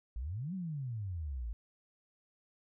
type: exponential two-way sweep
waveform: sine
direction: up then down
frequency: 52.5 to 195.5 to 52.5 Hz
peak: -36 dBFS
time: 0.16-1.53 s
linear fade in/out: 0 ms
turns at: 0.54 s
effects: none